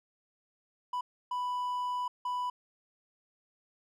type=tone bursts at uneven times; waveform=triangle; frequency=990 Hz; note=B5; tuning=4 cents sharp; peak=-29 dBFS; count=3; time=0.93-1.01 / 1.31-2.08 / 2.25-2.5 s; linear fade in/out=5 ms; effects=none